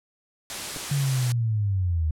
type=noise; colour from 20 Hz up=white; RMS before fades=-32 dBFS; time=0.5-1.32 s; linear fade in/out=0 ms
type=clicks; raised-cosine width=2 ms; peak=-24 / -27 dBFS; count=2; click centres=0.762 / 0.769 s
type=linear sweep; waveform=sine; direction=down; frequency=144.5 to 75.8 Hz; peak=-21 dBFS; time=0.91-2.11 s; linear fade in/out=5 ms
effects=low-pass 10000 Hz 12 dB/octave